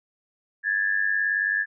sine tone pair together, 1661.2 / 1760 Hz, G#6 / A6, 0 / 0 cents, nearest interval minor second, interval 100 cents, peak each -24 dBFS, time 0.63-1.66 s, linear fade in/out 50 ms, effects none

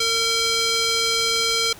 square tone with band-pass filter, 456.7 Hz, A#4, 36 cents flat, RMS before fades -21 dBFS, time 0-1.73 s, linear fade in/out 5 ms, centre 4500 Hz, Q 1.4, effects pink hiss -43 dBFS RMS until 1.79 s

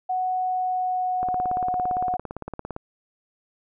sine tone with pitch glide, 740 to 731.1 Hz, F#5 to F#5, 0 to -21 cents, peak -22 dBFS, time 0.09-2.17 s, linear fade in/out 10 ms, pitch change -21 cents, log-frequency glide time 0.34-1.74 s
click train, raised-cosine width 1 ms, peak -18 dBFS, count 28, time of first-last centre 1.23-2.764 s, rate 17.6 Hz
effects none

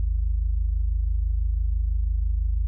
sine tone pair together, 51.76 / 77.8 Hz, G#1 / D#2, -5 / 0 cents, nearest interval perfect fifth, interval 705 cents, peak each -21 / -28 dBFS, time 0-2.67 s, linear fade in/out 0 ms, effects none

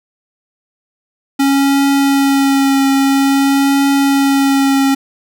square tone with vibrato, 275.1 Hz, C#4, 13 cents flat, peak -10 dBFS, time 1.39-4.95 s, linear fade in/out 10 ms, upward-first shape triangle, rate 0.5 Hz, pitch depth 18 cents each way, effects none

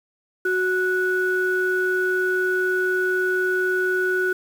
sine tone pair together, 370 / 1474 Hz, F#4 / F#6, 0 / -7 cents, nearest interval 2 octaves, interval 2393 cents, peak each -21 dBFS, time 0.45-4.33 s, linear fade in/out 5 ms, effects tanh soft clip ceiling -11 dBFS + 7-bit

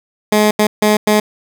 15% pulse tone bursts at uneven times, 211.7 Hz, G#3, 33 cents sharp, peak -3 dBFS, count 4, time 0.32-0.51 / 0.59-0.67 / 0.82-0.97 / 1.07-1.2 s, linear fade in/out 5 ms, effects none

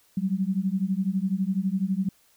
sine beating tone pair, 185 / 197 Hz, F#3 / G3, 0 / +9 cents, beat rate 12 Hz, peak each -26 dBFS, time 0.17-2.09 s, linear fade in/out 5 ms, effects white hiss -62 dBFS RMS until 2.36 s

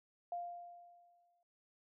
sine tone with exponential decay, 698.5 Hz, F5, in tune, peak -37 dBFS, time 0.32-1.43 s, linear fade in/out 2 ms, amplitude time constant 240 ms, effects noise-tail reverb RT60 0.8 s tail -23 dB re dry

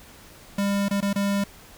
square tone with dropouts, 200 Hz, G3, 35 cents sharp, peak -22 dBFS, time 0.58-1.44 s, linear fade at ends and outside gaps 5 ms, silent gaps 0.885-0.909 / 1.006-1.025 / 1.131-1.158 s, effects pink hiss -48 dBFS RMS until 1.77 s

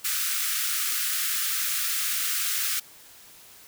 white high-pass noise, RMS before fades -27 dBFS, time 0.04-2.8 s, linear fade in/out 10 ms, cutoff 1200 Hz, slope 96 dB/octave, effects white hiss -50 dBFS RMS until 3.67 s

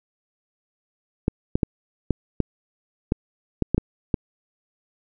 clicks, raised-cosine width 3 ms, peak -6 dBFS, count 10, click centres 1.281 / 1.555 / 1.632 / 2.107 / 2.403 / 3.121 / 3.623 / 3.746 / 3.78 / 4.142 s, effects none

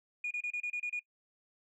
sine tone bursts, 2445 Hz, D#7, 31 cents flat, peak -31 dBFS, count 8, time 0.24-0.995 s, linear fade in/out 5 ms, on 69 ms, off 29 ms, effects noise-tail reverb RT60 0.1 s tail -22 dB re dry + tanh soft clip ceiling -29 dBFS

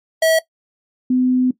square / sine tone pair in turn, 646 / 253.6 Hz, E5 / B3, -35 / +46 cents, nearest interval octave + major third, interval 1619 cents, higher first, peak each -12 dBFS, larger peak neither, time 0.22-0.39 / 1.1-1.51 s, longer second, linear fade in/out 5 ms, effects noise-tail reverb RT60 0.1 s tail -17 dB re dry + MP3 64 kbps

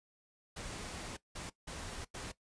pink noise bursts at uneven times, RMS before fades -44 dBFS, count 4, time 0.56-1.17 / 1.35-1.5 / 1.67-2.05 / 2.14-2.32 s, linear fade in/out 10 ms, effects noise-tail reverb RT60 0.1 s tail -17 dB re dry + resampled to 22050 Hz

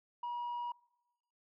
sine tone, 961 Hz, B5, 48 cents flat, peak -34 dBFS, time 0.23-0.72 s, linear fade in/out 5 ms, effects noise-tail reverb RT60 1.0 s tail -24 dB re dry + tanh soft clip ceiling -35 dBFS

